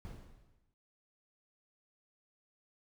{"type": "noise with exponential decay", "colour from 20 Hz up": "brown", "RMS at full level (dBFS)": -42, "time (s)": [0.05, 0.74], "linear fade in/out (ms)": 0, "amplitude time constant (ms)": 150, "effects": []}